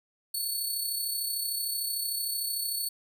10% pulse tone with amplitude modulation, 4435 Hz, C#8, in tune, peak -21 dBFS, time 0.34-2.89 s, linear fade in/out 5 ms, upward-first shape sine, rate 33.3 Hz, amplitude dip 40%, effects none

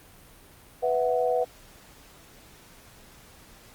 sine chord, B suspended fourth, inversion none, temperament equal, 493.9 / 659.3 / 740 Hz, B4 / E5 / F#5, 0 / 0 / 0 cents, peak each -24 / -28 / -28 dBFS, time 0.82-1.45 s, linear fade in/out 20 ms, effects pink hiss -52 dBFS RMS until 3.74 s + Opus 32 kbps

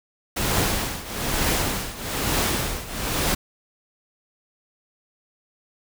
pink noise with tremolo, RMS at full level -21 dBFS, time 0.36-3.35 s, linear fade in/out 10 ms, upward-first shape triangle, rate 1.1 Hz, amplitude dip 85%, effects none

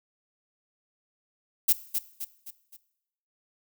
violet noise with echo, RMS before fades -20 dBFS, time 1.68-1.73 s, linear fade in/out 10 ms, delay 260 ms, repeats 4, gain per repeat -7 dB, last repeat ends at 2.77 s, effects noise-tail reverb RT60 0.8 s tail -17 dB re dry

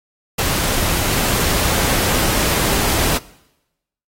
pink noise, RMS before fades -18 dBFS, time 0.38-3.18 s, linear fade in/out 10 ms, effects noise-tail reverb RT60 0.9 s tail -21 dB re dry + AAC 48 kbps

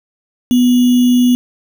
sine tone with sample-and-hold, 246.9 Hz, B3, in tune, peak -7 dBFS, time 0.51-1.35 s, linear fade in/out 0 ms, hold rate 3150 Hz, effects none

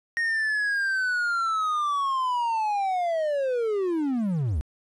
triangle linear sweep, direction down, 1864.7 to 61.7 Hz, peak -21 dBFS, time 0.17-4.61 s, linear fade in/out 0 ms, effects resampled to 24000 Hz + 10-bit

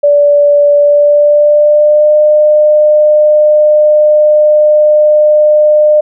sine tone with pitch glide, 580 to 603.9 Hz, D5 to D5, -22 to +48 cents, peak -3 dBFS, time 0.03-6.01 s, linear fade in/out 10 ms, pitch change +70 cents, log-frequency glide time 0.76-2.15 s, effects none

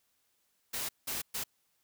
white noise bursts at uneven times, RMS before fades -36 dBFS, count 3, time 0.73-0.89 / 1.07-1.22 / 1.34-1.44 s, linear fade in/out 10 ms, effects white hiss -75 dBFS RMS until 1.83 s

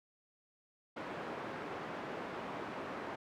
pink band-pass noise, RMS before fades -43 dBFS, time 0.96-3.16 s, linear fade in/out 10 ms, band 260 to 1600 Hz, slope 12 dB/octave, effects none

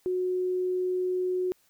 sine tone, 366 Hz, F#4, 19 cents flat, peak -25 dBFS, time 0.06-1.52 s, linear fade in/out 0 ms, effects white hiss -66 dBFS RMS until 1.69 s

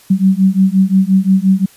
sine beating tone pair, 188 / 193.7 Hz, F#3 / G3, +28 / -20 cents, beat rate 5.7 Hz, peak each -11 dBFS, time 0.1-1.66 s, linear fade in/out 10 ms, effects white hiss -45 dBFS RMS until 1.76 s + resampled to 32000 Hz

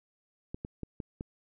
clicks, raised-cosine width 3 ms, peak -24 dBFS, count 5, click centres 0.545 / 0.649 / 0.833 / 1.002 / 1.209 s, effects none

